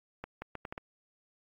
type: accelerating click train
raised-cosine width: 0.5 ms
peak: -24 dBFS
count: 6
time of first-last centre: 0.24-0.779 s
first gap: 180 ms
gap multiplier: 0.74
effects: AAC 32 kbps